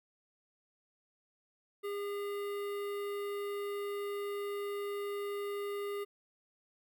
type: tone with notch filter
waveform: square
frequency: 405.8 Hz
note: G#4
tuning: 40 cents flat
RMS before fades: -38 dBFS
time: 1.83-6.05 s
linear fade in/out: 20 ms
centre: 6100 Hz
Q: 0.65
effects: none